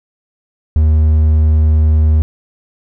triangle tone, 77.5 Hz, D#2, 6 cents flat, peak -5 dBFS, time 0.76-2.22 s, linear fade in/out 0 ms, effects none

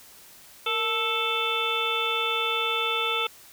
harmonic tone with a mistuned harmonic, 440 Hz, A4, in tune, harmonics 1 / 2 / 3 / 5 / 6 / 7 / 8, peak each -32 / -35 / -29 / -35 / -30 / -35 / -29 dBFS, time 0.66-3.27 s, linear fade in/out 5 ms, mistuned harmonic 1, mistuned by +84 cents, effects white hiss -50 dBFS RMS until 3.52 s

